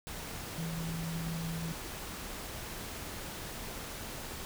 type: tone in noise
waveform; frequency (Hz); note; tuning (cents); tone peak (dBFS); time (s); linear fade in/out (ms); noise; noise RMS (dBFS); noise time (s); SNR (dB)
sine; 164.81; E3; 0; -35; 0.58-1.72; 0; pink; -42; 0.07-4.45; +4
effects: none